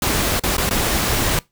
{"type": "noise with dropouts", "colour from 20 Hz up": "pink", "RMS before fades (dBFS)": -19, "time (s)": [0.02, 1.39], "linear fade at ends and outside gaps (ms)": 2, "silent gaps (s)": [[0.396, 0.436], [0.568, 0.58], [0.693, 0.709]], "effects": ["noise-tail reverb RT60 0.2 s tail -22 dB re dry"]}